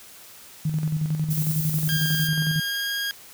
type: tone with tremolo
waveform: sine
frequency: 155.56 Hz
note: D#3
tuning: in tune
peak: -20 dBFS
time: 0.65-2.6 s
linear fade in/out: 5 ms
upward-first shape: square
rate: 11 Hz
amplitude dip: 50%
type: noise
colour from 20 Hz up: violet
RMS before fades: -30 dBFS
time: 1.3-2.28 s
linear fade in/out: 10 ms
type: tone with pitch glide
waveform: 20% pulse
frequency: 1612 to 1628.8 Hz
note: G6 to G#6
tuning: +48 to -34 cents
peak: -20 dBFS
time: 1.89-3.11 s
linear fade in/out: 0 ms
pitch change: +18 cents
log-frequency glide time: 2.32-2.93 s
effects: white hiss -46 dBFS RMS until 3.33 s